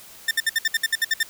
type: tone bursts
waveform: sawtooth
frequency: 1799 Hz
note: A6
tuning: 38 cents sharp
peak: -14 dBFS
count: 11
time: 0.28-1.231 s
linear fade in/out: 5 ms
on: 31 ms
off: 61 ms
effects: white hiss -45 dBFS RMS until 1.29 s